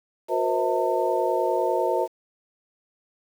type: tone cluster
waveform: sine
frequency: 363.2 / 472.9 / 523 / 646 / 901 Hz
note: F#4 / A#4 / C5 / E5 / A5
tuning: -32 / +25 / -1 / -35 / +41 cents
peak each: -27 dBFS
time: 0.28-2.08 s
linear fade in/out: 50 ms
effects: 8-bit